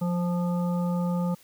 harmonic tone with a mistuned harmonic, 174.61 Hz, F3, in tune, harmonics 1 / 3 / 5 / 7, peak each -24 / -34 / -38 / -41 dBFS, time 0.01-1.35 s, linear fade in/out 10 ms, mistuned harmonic 1, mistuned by +19 cents, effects white hiss -56 dBFS RMS until 1.43 s

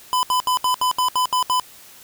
square tone bursts, 1006 Hz, B5, 32 cents sharp, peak -17 dBFS, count 9, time 0.13-1.598 s, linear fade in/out 0 ms, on 100 ms, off 71 ms, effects white hiss -45 dBFS RMS until 2.03 s

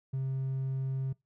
triangle tone, 133.2 Hz, C3, 31 cents sharp, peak -27 dBFS, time 0.13-1.13 s, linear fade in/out 10 ms, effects noise-tail reverb RT60 0.2 s tail -24 dB re dry + tanh soft clip ceiling -25 dBFS

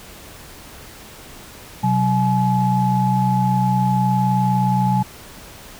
sine tone cluster, 128.4 / 187.9 / 853 Hz, C3 / F#3 / G#5, -32 / +27 / +46 cents, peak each -19 dBFS, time 1.83-5.03 s, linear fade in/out 10 ms, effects pink hiss -40 dBFS RMS until 5.79 s

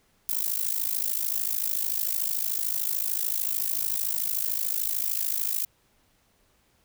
violet noise with amplitude modulation, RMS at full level -24 dBFS, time 0.29-5.65 s, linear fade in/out 0 ms, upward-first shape sine, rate 53.5 Hz, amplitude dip 90%, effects pink hiss -66 dBFS RMS until 6.84 s

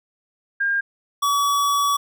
sine / square tone pair in turn, 1609 / 1137.7 Hz, G6 / C#6, +45 / +45 cents, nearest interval tritone, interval 600 cents, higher first, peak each -18 / -18 dBFS, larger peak neither, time 0.6-0.81 / 1.22-1.97 s, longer second, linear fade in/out 10 ms, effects none

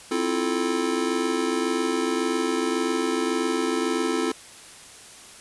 square chord, F major seventh, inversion second, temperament just, 261.9 / 327.4 / 349.2 / 436.5 Hz, C4 / E4 / F4 / A4, +2 / -12 / 0 / -14 cents, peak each -29 dBFS, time 0.11-4.32 s, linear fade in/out 5 ms, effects white hiss -45 dBFS RMS until 5.4 s + resampled to 24000 Hz

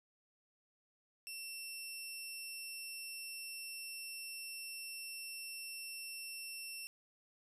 15% pulse tone, 2700 Hz, E7, 41 cents sharp, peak -37 dBFS, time 1.27-6.87 s, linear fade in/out 0 ms, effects none

